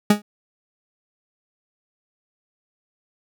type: tone with exponential decay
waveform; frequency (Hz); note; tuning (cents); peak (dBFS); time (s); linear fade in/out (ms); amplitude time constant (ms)
40% pulse; 207.7; G#3; 0; -8; 0.1-0.22; 5; 26
effects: none